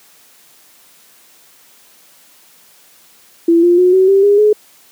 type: tone with pitch steps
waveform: sine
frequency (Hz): 336.1 / 349.2 / 362.7 / 376.8 / 391.5 / 406.7 / 422.5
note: E4 / F4 / F#4 / F#4 / G4 / G#4 / G#4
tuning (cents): +34 / 0 / -34 / +32 / -2 / -36 / +30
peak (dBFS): -6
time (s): 3.48-4.53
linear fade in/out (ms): 5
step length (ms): 150
effects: white hiss -47 dBFS RMS until 4.91 s + high-pass 150 Hz 12 dB/octave